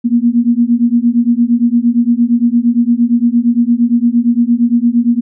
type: beating tone pair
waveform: sine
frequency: 233 / 241.7 Hz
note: A#3 / B3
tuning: -1 / -37 cents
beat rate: 8.7 Hz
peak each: -11 dBFS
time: 0.04-5.21 s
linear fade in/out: 20 ms
effects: none